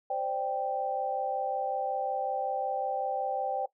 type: chord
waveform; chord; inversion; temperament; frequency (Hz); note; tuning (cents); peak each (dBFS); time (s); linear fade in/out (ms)
sine; C suspended second; none; just; 523.3 / 588.7 / 784.9; C5 / D5 / G5; 0 / +4 / +2; -35 / -36 / -30; 0.1-3.66; 5
effects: noise-tail reverb RT60 0.1 s tail -18 dB re dry